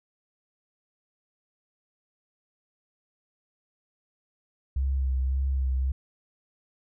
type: tone with vibrato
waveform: sine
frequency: 66.2 Hz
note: C2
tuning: 21 cents sharp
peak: -23 dBFS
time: 4.76-5.92 s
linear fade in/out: 5 ms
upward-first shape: sine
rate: 1.8 Hz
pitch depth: 33 cents each way
effects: none